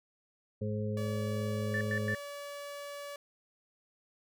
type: harmonic tone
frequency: 106.1 Hz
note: G#2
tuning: 38 cents sharp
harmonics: 1 / 2 / 4 / 5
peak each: -34 / -37 / -40 / -41 dBFS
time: 0.61-2.15 s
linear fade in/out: 10 ms
type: tone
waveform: sawtooth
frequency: 573 Hz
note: D5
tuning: 43 cents flat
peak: -37 dBFS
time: 0.97-3.16 s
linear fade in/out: 2 ms
type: tone bursts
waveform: sine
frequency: 1760 Hz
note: A6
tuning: in tune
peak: -32 dBFS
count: 3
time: 1.74-2.15 s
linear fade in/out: 2 ms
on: 70 ms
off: 100 ms
effects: none